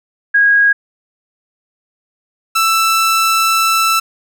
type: tone pair in turn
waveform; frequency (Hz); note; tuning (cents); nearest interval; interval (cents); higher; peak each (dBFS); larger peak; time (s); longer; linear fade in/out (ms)
sine / sawtooth; 1643 / 1326; G#6 / E6; -19 / +10; major third; 371; first; -7; neither; 0.34-0.73 / 2.55-4; second; 10
effects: none